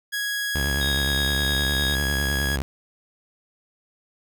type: tone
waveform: sawtooth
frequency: 1661.2 Hz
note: G#6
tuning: in tune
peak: -21 dBFS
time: 0.12-2.57 s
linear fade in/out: 20 ms
type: tone with vibrato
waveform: sawtooth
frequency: 69.3 Hz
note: C#2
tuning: in tune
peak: -20 dBFS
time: 0.55-2.62 s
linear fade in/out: 0 ms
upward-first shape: sine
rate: 9.7 Hz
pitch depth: 130 cents each way
type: tone with tremolo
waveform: sine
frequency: 3729 Hz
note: A#7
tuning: in tune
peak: -25 dBFS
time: 0.81-1.95 s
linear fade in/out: 2 ms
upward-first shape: triangle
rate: 3.1 Hz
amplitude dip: 30%
effects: none